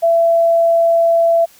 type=tone; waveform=sine; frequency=670 Hz; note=E5; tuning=28 cents sharp; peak=-9 dBFS; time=0.02-1.46 s; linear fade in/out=20 ms; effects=white hiss -47 dBFS RMS until 1.59 s